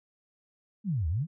sine exponential two-way sweep, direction down then up, 225.9 to 73.4 to 181.4 Hz, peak -26 dBFS, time 0.84-1.27 s, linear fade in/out 50 ms, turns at 1.08 s, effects none

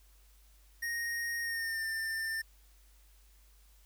square tone with pitch glide, 1864.7 to 1792.9 Hz, A#6 to A6, 0 to +32 cents, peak -34 dBFS, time 0.82-2.42 s, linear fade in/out 10 ms, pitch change -68 cents, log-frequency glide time 1.41-1.84 s, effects added 50 Hz sine -59 dBFS peak until 3.85 s + white hiss -67 dBFS RMS until 3.85 s

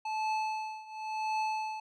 square tone with tremolo, 869 Hz, A5, 22 cents flat, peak -29 dBFS, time 0.05-1.8 s, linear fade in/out 5 ms, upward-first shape triangle, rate 0.93 Hz, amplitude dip 90%, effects low-pass 4000 Hz 12 dB/octave

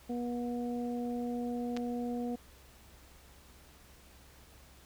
harmonic tone, 241.4 Hz, B3, 39 cents flat, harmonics 1 / 2 / 3, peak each -34 / -40 / -44 dBFS, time 0.09-2.36 s, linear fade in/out 10 ms
clicks, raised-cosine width 0.2 ms, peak -24 dBFS, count 2, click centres 1.766 / 1.772 s
effects added 66 Hz sine -59 dBFS peak until 4.85 s + pink hiss -59 dBFS RMS until 4.85 s

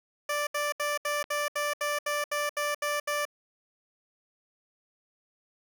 15% pulse tone bursts, 587.3 Hz, D5, in tune, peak -21 dBFS, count 12, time 0.29-3.253 s, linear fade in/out 5 ms, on 180 ms, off 73 ms
click, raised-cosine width 0.3 ms, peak -25 dBFS, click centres 1.241 s
effects none

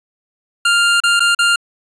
25% pulse tone with dropouts, 1399 Hz, F6, 3 cents sharp, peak -7 dBFS, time 0.65-1.56 s, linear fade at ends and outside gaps 5 ms, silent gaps 1.003-1.036 / 1.196-1.203 / 1.349-1.389 s, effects resampled to 22050 Hz

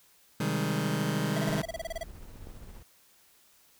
sawtooth chord, Ab major seventh, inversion first, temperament just, 129.78 / 155.74 / 194.67 / 207.7 Hz, C3 / Eb3 / G3 / Ab3, -14 / +2 / -12 / 0 cents, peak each -30 / -27 / -29 / -30 dBFS, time 0.4-1.62 s, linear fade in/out 5 ms
square tone bursts, 659.3 Hz, E5, in tune, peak -33 dBFS, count 13, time 1.36-2.034 s, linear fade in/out 5 ms, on 26 ms, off 28 ms
brown noise with tremolo, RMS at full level -44 dBFS, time 1.48-2.83 s, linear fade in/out 10 ms, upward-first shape sine, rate 15 Hz, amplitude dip 40%
click, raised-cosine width 2 ms, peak -32 dBFS, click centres 2.471 s
effects white hiss -62 dBFS RMS until 3.79 s

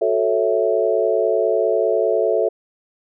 sine chord, F# minor seventh, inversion none, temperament equal, 370 / 440 / 554.4 / 659.3 Hz, F#4 / A4 / C#5 / E5, 0 / 0 / 0 / 0 cents, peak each -23 / -19 / -22 / -20 dBFS, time 0.01-2.49 s, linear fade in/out 10 ms, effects none

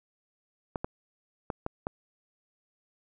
clicks, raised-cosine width 1 ms, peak -17 dBFS, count 5, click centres 0.758 / 0.845 / 1.502 / 1.664 / 1.869 s, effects none

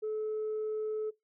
sine tone, 431.5 Hz, A4, 34 cents flat, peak -30 dBFS, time 0.02-1.11 s, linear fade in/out 20 ms, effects noise-tail reverb RT60 0.2 s tail -23 dB re dry + tanh soft clip ceiling -29 dBFS

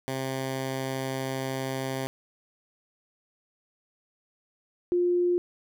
10% pulse / sine tone pair in turn, 132.7 / 353.3 Hz, C3 / F4, +25 / +20 cents, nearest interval octave + perfect fourth, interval 1695 cents, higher second, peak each -21 dBFS, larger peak neither, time 0.08-2.07 / 4.92-5.38 s, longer first, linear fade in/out 0 ms, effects none

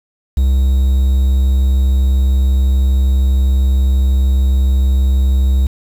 triangle tone with quantisation, 66.2 Hz, C2, 21 cents sharp, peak -7 dBFS, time 0.37-5.67 s, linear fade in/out 5 ms, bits 6, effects none

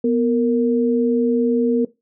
sine tone pair together, 245 / 462.5 Hz, B3 / A#4, -14 / -14 cents, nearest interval major seventh, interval 1100 cents, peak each -17 dBFS, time 0.04-1.85 s, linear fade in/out 5 ms, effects noise-tail reverb RT60 0.2 s tail -17 dB re dry

